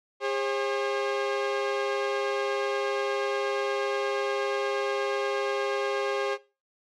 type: tone pair together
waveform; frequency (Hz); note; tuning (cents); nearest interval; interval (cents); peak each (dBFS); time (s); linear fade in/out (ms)
sawtooth; 405.6 / 538; G#4 / C5; -41 / +48; perfect fourth; 489; -25; 0.2-6.38; 50
effects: noise-tail reverb RT60 0.3 s tail -19 dB re dry + low-pass 4000 Hz 12 dB/octave